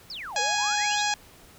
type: exponential two-way sweep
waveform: sine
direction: down then up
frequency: 5470 to 466.2 to 4047 Hz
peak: -34 dBFS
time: 0.1-1.02 s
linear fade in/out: 2 ms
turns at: 0.4 s
type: harmonic tone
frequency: 830.6 Hz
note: G#5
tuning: in tune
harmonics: 1 / 2 / 3 / 4 / 5 / 6 / 7 / 8 / 9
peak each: -27 / -30 / -32 / -33 / -34 / -35 / -35 / -36 / -37 dBFS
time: 0.36-1.14 s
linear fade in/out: 2 ms
effects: pink hiss -52 dBFS RMS until 1.58 s